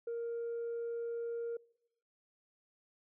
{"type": "tone", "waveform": "sine", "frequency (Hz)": 467, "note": "A#4", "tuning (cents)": 3, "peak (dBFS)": -34, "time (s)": [0.07, 1.57], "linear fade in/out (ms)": 5, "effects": ["noise-tail reverb RT60 0.9 s tail -26 dB re dry", "tanh soft clip ceiling -34 dBFS"]}